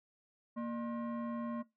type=tone with frequency modulation; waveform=sine; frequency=233.1 Hz; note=A#3; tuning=in tune; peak=-34 dBFS; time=0.56-1.63 s; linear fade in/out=20 ms; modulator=835 Hz; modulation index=0.68; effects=noise-tail reverb RT60 0.2 s tail -19 dB re dry + tanh soft clip ceiling -34 dBFS